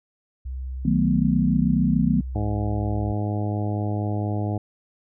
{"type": "tone with pitch glide", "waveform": "sine", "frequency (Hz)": [64.6, 63.93], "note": ["C2", "C2"], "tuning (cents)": [-21, -40], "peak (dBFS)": -28, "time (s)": [0.45, 3.13], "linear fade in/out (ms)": 10, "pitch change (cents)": -19, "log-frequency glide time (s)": [1.09, 2.77]}
{"type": "chord", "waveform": "sine", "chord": "B dominant seventh", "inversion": "first", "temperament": "equal", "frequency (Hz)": [155.56, 185, 220, 246.9], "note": ["D#3", "F#3", "A3", "B3"], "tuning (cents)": [0, 0, 0, 0], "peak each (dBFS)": -23, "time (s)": [0.85, 2.21], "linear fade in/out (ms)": 5}
{"type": "harmonic tone", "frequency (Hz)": 104.2, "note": "G#2", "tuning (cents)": 6, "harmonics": [1, 2, 3, 4, 5, 6, 7, 8], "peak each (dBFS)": [-24, -31, -31, -37, -39, -37, -36, -41], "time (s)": [2.35, 4.58], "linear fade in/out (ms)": 5}
{"effects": []}